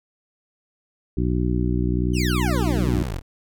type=harmonic tone; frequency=61.1 Hz; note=B1; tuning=18 cents flat; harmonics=1 / 2 / 3 / 4 / 5 / 6; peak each=-23 / -25 / -26 / -30 / -27 / -30 dBFS; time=1.17-3.03 s; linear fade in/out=5 ms
type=exponential sweep; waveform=20% pulse; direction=down; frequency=3155 to 34.08 Hz; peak=-21 dBFS; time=2.13-3.22 s; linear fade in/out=50 ms
effects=none